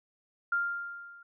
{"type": "tone with level ramp", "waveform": "sine", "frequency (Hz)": 1396.9, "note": "F6", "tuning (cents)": 0, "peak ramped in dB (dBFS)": [-24, -50], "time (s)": [0.52, 1.23], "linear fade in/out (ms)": 5, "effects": []}